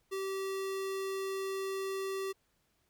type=tone; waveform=square; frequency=386.5 Hz; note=G4; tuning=24 cents flat; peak=-35 dBFS; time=0.11-2.33 s; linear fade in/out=20 ms; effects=pink hiss -75 dBFS RMS until 2.89 s

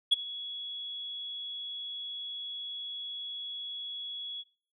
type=tone with ADSR envelope; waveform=sine; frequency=3362 Hz; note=G#7; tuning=20 cents sharp; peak=-15 dBFS; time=0.11-4.44 s; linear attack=19 ms; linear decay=16 ms; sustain=-21 dB; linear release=40 ms; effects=noise-tail reverb RT60 0.4 s tail -18 dB re dry + tanh soft clip ceiling -17 dBFS

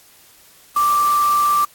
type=tone in noise; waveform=sine; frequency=1174.7 Hz; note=D6; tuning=in tune; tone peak=-13 dBFS; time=0.76-1.65 s; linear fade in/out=5 ms; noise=white; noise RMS=-30 dBFS; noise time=0.76-1.65 s; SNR=+14 dB; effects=white hiss -49 dBFS RMS until 1.74 s + AAC 64 kbps

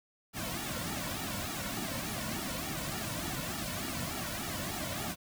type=noise with flanger; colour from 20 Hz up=pink; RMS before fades=-37 dBFS; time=0.33-5.16 s; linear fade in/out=50 ms; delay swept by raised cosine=1.9 to 2.5 ms; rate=3.4 Hz; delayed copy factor=-1; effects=none

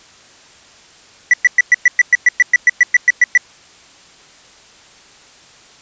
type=tone bursts; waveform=triangle; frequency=1964 Hz; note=B6; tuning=10 cents flat; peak=-3 dBFS; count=16; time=1.31-3.376 s; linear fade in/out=2 ms; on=26 ms; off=110 ms; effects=white hiss -44 dBFS RMS until 5.81 s + resampled to 16000 Hz

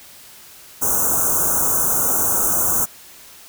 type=band-stop noise; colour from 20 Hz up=white; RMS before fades=-18 dBFS; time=0.81-2.86 s; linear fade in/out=20 ms; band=1500 to 6000 Hz; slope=96 dB/octave; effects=white hiss -43 dBFS RMS until 3.48 s

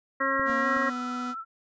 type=harmonic tone; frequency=270.8 Hz; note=C#4; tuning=40 cents flat; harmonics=1 / 2 / 4 / 5 / 6 / 7; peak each=-34 / -31 / -29 / -30 / -33 / -29 dBFS; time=0.2-0.9 s; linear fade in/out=10 ms
type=clicks; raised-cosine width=3 ms; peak=-27 / -33 / -35 dBFS; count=3; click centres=0.396 / 0.498 / 0.767 s
type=tone with pitch glide; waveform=45% pulse; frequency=236.1 to 247.8 Hz; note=A#3 to B3; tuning=+22 to +6 cents; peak=-32 dBFS; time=0.45-1.35 s; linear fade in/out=50 ms; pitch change=+84 cents; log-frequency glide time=0.61-0.67 s
type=tone with vibrato; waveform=sine; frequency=1333 Hz; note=E6; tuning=19 cents sharp; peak=-33 dBFS; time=0.66-1.45 s; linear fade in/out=50 ms; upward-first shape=triangle; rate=17 Hz; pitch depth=44 cents each way
effects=resampled to 16000 Hz

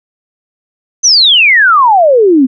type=exponential sweep; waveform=sine; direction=down; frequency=6272 to 246.9 Hz; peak=-3 dBFS; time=1.03-2.47 s; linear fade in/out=20 ms; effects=none

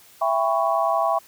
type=chord; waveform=sine; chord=C# half-diminished seventh; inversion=first; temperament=just; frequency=665.2 / 798.3 / 997.9 / 1108.7 Hz; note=E5 / G5 / B5 / C#6; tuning=+16 / +31 / +18 / 0 cents; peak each=-22 / -24 / -27 / -24 dBFS; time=0.21-1.19 s; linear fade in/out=10 ms; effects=white hiss -51 dBFS RMS until 1.27 s

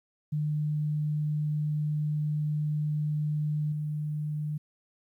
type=tone with level steps; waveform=sine; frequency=150.7 Hz; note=D3; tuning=45 cents sharp; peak=-26 / -29 dBFS; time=0.32-4.58 s; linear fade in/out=10 ms; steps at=3.72 s; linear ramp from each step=5 ms; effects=11-bit

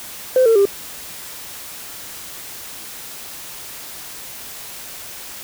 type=tone with pitch steps; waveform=sine; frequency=514 / 452.7 / 398.6 Hz; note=C5 / A4 / G4; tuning=-31 / +49 / +29 cents; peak=-8 dBFS; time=0.36-0.654 s; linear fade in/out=2 ms; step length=98 ms; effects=tanh soft clip ceiling -7 dBFS + white hiss -34 dBFS RMS until 5.43 s

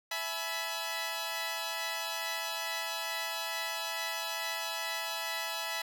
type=chord; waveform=10% pulse; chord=E major; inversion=none; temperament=equal with one note detuned; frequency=659.3 / 847.6 / 987.8 Hz; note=E5 / G#5 / B5; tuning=0 / +35 / 0 cents; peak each=-30 dBFS; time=0.11-5.82 s; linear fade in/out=5 ms; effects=none

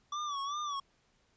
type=tone with vibrato; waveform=square; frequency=1153 Hz; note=D6; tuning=32 cents flat; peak=-35 dBFS; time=0.12-0.8 s; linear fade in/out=5 ms; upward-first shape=sine; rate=2.6 Hz; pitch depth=83 cents each way; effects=pink hiss -71 dBFS RMS until 1.36 s + resampled to 16000 Hz

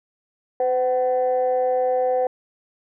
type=tone pair together; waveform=sine; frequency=509.1 / 754 Hz; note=C5 / F#5; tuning=-47 / +32 cents; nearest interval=perfect fifth; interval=679 cents; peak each=-18 / -22 dBFS; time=0.6-2.27 s; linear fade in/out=2 ms; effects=tanh soft clip ceiling -12 dBFS

